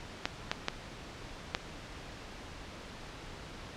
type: clicks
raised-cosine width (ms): 0.2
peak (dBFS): -11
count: 4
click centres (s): 0.255 / 0.515 / 0.684 / 1.549
effects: pink hiss -46 dBFS RMS until 3.76 s + low-pass 5000 Hz 12 dB/octave